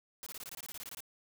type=noise bursts; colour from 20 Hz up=white; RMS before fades=-45 dBFS; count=14; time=0.23-1.005 s; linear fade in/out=0 ms; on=34 ms; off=23 ms; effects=none